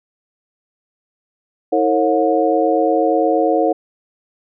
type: tone cluster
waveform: sine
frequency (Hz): 321.3 / 453.4 / 542 / 721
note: E4 / A#4 / C#5 / F#5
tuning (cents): -44 / -48 / -39 / -45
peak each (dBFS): -18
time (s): 1.72-3.73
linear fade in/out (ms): 10
effects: none